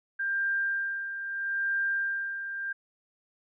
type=tone with tremolo; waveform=sine; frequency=1591 Hz; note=G6; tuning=25 cents sharp; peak=-25 dBFS; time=0.19-2.73 s; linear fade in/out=10 ms; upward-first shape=sine; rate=0.77 Hz; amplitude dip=60%; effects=none